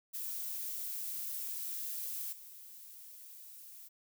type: noise with level steps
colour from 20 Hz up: violet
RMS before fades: -40 / -52 dBFS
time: 0.13-3.89 s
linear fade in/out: 20 ms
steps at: 2.32 s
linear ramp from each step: 10 ms
effects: none